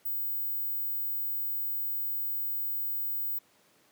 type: tone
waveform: sine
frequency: 16000 Hz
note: B9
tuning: 21 cents sharp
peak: -29 dBFS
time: 0.05-3.39 s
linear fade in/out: 10 ms
effects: pink hiss -64 dBFS RMS until 3.91 s + high-pass 200 Hz 12 dB/octave